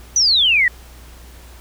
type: exponential sweep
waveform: sine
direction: down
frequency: 6120 to 1863 Hz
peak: -11 dBFS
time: 0.16-0.68 s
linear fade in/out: 2 ms
effects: added 60 Hz sine -39 dBFS peak until 1.6 s + pink hiss -45 dBFS RMS until 1.6 s